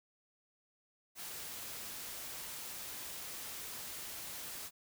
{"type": "noise", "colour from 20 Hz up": "white", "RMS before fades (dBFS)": -45, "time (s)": [1.15, 4.71], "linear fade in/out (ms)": 50, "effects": []}